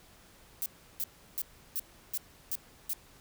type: noise bursts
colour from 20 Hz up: violet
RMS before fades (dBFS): -33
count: 7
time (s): 0.62-2.933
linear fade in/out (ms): 0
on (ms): 39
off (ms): 340
effects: pink hiss -58 dBFS RMS until 3.2 s